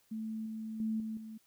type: tone with level steps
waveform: sine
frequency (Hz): 220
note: A3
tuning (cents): 0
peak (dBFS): -36 / -38 / -31 / -36 / -43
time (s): 0.11-1.38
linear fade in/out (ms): 10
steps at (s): 0.46 / 0.8 / 1 / 1.17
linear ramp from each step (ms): 2
effects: white hiss -70 dBFS RMS until 1.46 s